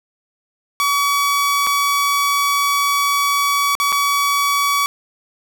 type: tone with dropouts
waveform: sawtooth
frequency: 1136 Hz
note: C#6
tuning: 42 cents sharp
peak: -11 dBFS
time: 0.8-4.86 s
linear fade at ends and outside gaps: 0 ms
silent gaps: 1.667-1.671 / 3.752-3.8 / 3.921-3.926 s
effects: none